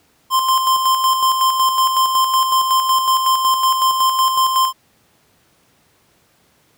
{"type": "tone with tremolo", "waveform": "square", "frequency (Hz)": 1046.5, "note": "C6", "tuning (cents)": 0, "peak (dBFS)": -12, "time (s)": [0.3, 4.73], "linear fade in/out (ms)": 50, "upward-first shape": "square", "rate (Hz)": 5.4, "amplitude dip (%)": 45, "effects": ["pink hiss -57 dBFS RMS until 6.77 s", "high-pass 80 Hz 12 dB/octave"]}